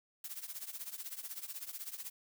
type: noise with tremolo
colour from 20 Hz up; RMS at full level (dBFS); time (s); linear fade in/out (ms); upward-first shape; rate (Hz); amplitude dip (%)
blue; -41; 0.24-2.1; 2; triangle; 16; 90
effects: none